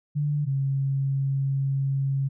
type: tone pair in turn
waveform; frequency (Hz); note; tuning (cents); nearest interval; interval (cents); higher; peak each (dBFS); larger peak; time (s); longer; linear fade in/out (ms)
sine; 146.83 / 136.68; D3 / C#3; 0 / -24; minor second; 124; first; -22 / -22; neither; 0.15-0.46 / 0.46-2.29; second; 20
effects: none